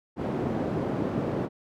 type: band-pass noise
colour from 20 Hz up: white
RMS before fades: -29 dBFS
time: 0.16-1.49 s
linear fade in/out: 50 ms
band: 120 to 390 Hz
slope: 12 dB/octave
effects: none